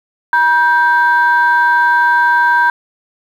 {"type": "tone pair together", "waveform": "sine", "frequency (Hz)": [958.7, 1568], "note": ["A#5", "G6"], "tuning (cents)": [48, 0], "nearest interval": "major sixth", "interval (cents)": 852, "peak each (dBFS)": -10, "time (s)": [0.33, 2.7], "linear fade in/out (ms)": 2, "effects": ["tanh soft clip ceiling -2 dBFS", "7-bit"]}